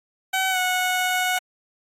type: tone with pitch glide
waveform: 15% pulse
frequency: 759 to 734.4 Hz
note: F#5 to F#5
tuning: +44 to -13 cents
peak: -14 dBFS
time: 0.33-1.39 s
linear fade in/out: 10 ms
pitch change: -57 cents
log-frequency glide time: 0.5-0.58 s
effects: AAC 48 kbps